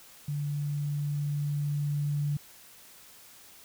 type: tone with level ramp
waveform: sine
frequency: 145.6 Hz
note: D3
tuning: 15 cents flat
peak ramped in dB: -29 to -26 dBFS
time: 0.28-2.37 s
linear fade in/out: 5 ms
effects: white hiss -53 dBFS RMS until 3.64 s